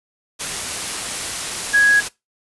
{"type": "tone in noise", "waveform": "sine", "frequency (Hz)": 1661.2, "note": "G#6", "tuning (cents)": 0, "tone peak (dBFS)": -10, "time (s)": [1.73, 2.01], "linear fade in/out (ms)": 20, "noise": "white", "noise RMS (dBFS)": -25, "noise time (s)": [0.39, 2.09], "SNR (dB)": 12, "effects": ["noise-tail reverb RT60 0.2 s tail -20 dB re dry", "resampled to 24000 Hz"]}